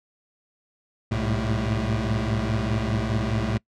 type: tone cluster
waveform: 25% pulse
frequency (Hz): 64.8 / 106.6 / 111.5 / 198.1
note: C2 / G#2 / A2 / G3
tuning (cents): -16 / +46 / +23 / +18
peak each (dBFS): -26 / -25 / -22 / -31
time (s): 1.11-3.58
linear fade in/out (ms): 10
effects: noise-tail reverb RT60 0.1 s tail -24 dB re dry + low-pass 5000 Hz 12 dB/octave